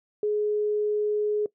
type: tone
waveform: sine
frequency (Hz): 420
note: G#4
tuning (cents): +19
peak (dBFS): -22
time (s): 0.23-1.46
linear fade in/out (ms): 2
effects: noise-tail reverb RT60 0.1 s tail -20 dB re dry